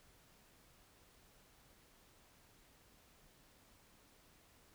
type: silence
effects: pink hiss -67 dBFS RMS until 4.74 s